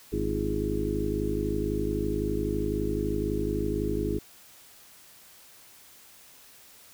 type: harmonic tone with a mistuned harmonic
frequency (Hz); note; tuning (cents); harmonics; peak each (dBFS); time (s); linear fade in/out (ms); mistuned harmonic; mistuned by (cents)
51.91; G#1; 0; 1 / 2 / 3 / 4 / 5 / 6 / 7 / 8; -33 / -35 / -38 / -36 / -36 / -33 / -34 / -32; 0.12-4.19; 10; 7; -67
effects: white hiss -53 dBFS RMS until 6.93 s